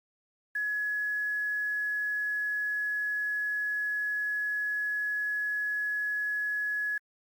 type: tone with quantisation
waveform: sine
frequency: 1689 Hz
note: G#6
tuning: 29 cents sharp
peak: -28 dBFS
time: 0.55-6.98 s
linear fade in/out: 5 ms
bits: 9
effects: Opus 48 kbps